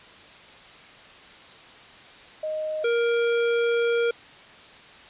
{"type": "tone pair in turn", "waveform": ["sine", "square"], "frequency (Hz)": [621, 469.1], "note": ["D#5", "A#4"], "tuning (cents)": [-3, 11], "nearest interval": "perfect fourth", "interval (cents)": 486, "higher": "first", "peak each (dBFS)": [-26, -21], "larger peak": "second", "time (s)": [[2.43, 2.84], [2.84, 4.11]], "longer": "second", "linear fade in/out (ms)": 5, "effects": ["white hiss -47 dBFS RMS until 5.09 s", "resampled to 8000 Hz"]}